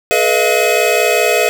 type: tone cluster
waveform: square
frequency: 427 / 487.6 / 621 / 686 / 2542 Hz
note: G#4 / B4 / D#5 / F5 / D#7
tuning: +48 / -22 / -3 / -31 / +36 cents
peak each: -18 dBFS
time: 0.11-1.49 s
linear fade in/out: 0 ms
effects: none